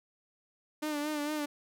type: tone with vibrato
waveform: sawtooth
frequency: 298.6 Hz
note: D4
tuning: 29 cents sharp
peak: -28 dBFS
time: 0.82-1.46 s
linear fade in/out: 10 ms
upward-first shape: sine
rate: 4.4 Hz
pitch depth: 48 cents each way
effects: none